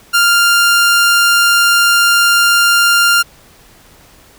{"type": "tone", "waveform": "sawtooth", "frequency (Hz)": 1396.9, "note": "F6", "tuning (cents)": 0, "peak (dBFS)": -4, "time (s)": [0.13, 3.23], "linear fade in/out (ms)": 20, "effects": ["pink hiss -44 dBFS RMS until 4.38 s"]}